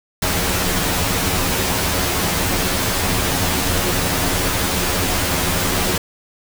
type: noise with comb filter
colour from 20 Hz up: pink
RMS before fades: -19 dBFS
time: 0.22-5.98 s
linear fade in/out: 5 ms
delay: 11 ms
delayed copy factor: +0.7
effects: none